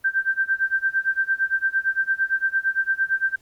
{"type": "tone with tremolo", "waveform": "sine", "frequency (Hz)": 1568, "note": "G6", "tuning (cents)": 0, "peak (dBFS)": -16, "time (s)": [0.04, 3.36], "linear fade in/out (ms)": 10, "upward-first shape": "sine", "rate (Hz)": 8.8, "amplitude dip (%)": 95, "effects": ["pink hiss -60 dBFS RMS until 3.41 s", "Opus 24 kbps"]}